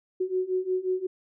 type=beating tone pair; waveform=sine; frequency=367.3 / 372.9 Hz; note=F#4 / F#4; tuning=-13 / +14 cents; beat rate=5.6 Hz; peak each=-29 / -27 dBFS; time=0.2-1.07 s; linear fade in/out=10 ms; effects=none